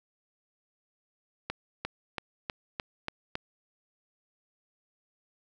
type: accelerating click train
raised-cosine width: 0.3 ms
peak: -16 dBFS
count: 7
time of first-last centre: 1.5-3.354 s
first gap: 350 ms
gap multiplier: 0.95
effects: none